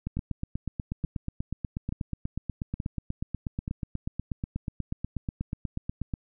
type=two click trains; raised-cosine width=5 ms; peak=-19 / -18 dBFS; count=5 / 51; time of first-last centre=0.17-3.679 / 0.07-6.138 s; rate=1.14 / 8.24 Hz; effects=none